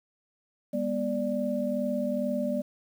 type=tone cluster; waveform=sine; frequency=202.1 / 244.4 / 588 Hz; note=G#3 / B3 / D5; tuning=-47 / -18 / +2 cents; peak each=-32 / -30 / -30 dBFS; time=0.73-2.62 s; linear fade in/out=10 ms; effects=9-bit